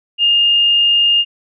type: tone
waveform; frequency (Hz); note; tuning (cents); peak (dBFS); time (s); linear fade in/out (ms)
sine; 2826; F7; +20; -9; 0.18-1.25; 50
effects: none